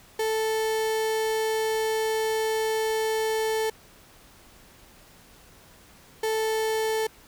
35% pulse tone pair in turn, 440 / 440 Hz, A4 / A4, 0 / 0 cents, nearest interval unison, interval 0 cents, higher neither, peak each -22 / -22 dBFS, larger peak neither, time 0.19-3.7 / 6.23-7.07 s, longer first, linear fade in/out 5 ms, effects pink hiss -53 dBFS RMS until 7.27 s

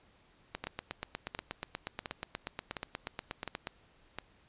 two click trains, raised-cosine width 0.3 ms, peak -21 / -20 dBFS, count 6 / 27, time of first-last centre 0.64-4.186 / 0.55-3.671 s, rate 1.41 / 8.33 Hz, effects pink hiss -65 dBFS RMS until 4.48 s + resampled to 8000 Hz

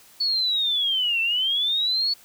sine linear two-way sweep, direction down then up, 4455 to 2657 to 4455 Hz, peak -20 dBFS, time 0.2-2.14 s, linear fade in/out 10 ms, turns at 1.21 s, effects white hiss -52 dBFS RMS until 2.24 s

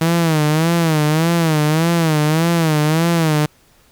sawtooth tone with vibrato, 160 Hz, D#3, 49 cents sharp, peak -9 dBFS, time 0.01-3.46 s, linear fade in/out 5 ms, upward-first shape sine, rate 1.7 Hz, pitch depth 110 cents each way, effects pink hiss -53 dBFS RMS until 3.91 s

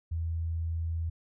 sine tone, 82.41 Hz, E2, in tune, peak -29 dBFS, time 0.11-1.1 s, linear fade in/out 10 ms, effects none

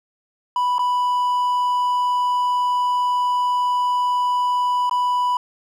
triangle tone with dropouts, 987.8 Hz, B5, in tune, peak -15 dBFS, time 0.56-5.37 s, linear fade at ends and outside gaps 2 ms, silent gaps 0.783-0.792 / 4.896-4.911 s, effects none

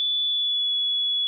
sine tone with pitch glide, 3462 to 3391 Hz, A7 to G#7, -29 to +35 cents, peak -21 dBFS, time 0-1.27 s, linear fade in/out 0 ms, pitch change -36 cents, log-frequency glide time 0.24-0.73 s, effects none

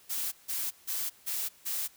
blue noise bursts, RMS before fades -33 dBFS, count 5, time 0.09-1.88 s, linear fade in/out 20 ms, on 230 ms, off 160 ms, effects white hiss -59 dBFS RMS until 1.96 s

